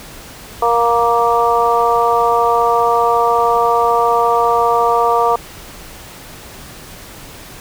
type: harmonic tone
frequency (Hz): 234.6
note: A#3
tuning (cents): +11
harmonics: 2 / 3 / 4 / 5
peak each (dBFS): -16 / -16 / -16 / -16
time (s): 0.62-5.36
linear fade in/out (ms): 5
effects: pink hiss -35 dBFS RMS until 7.6 s